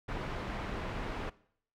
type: low-pass noise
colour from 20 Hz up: pink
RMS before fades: -38 dBFS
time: 0.08-1.3 s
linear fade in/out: 10 ms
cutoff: 2200 Hz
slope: 12 dB/octave
effects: noise-tail reverb RT60 0.6 s tail -20 dB re dry